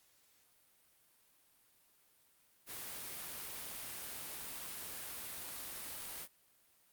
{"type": "noise", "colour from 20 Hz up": "white", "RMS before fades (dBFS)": -45, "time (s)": [2.66, 6.28], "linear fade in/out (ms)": 50, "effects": ["white hiss -70 dBFS RMS until 6.92 s", "Opus 48 kbps"]}